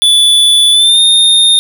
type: tone with pitch glide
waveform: square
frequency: 3465 to 3658 Hz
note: A7 to A#7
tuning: -27 to -33 cents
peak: -5 dBFS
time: 0.02-1.59 s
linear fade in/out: 0 ms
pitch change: +94 cents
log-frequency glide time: 0.72-1 s
effects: none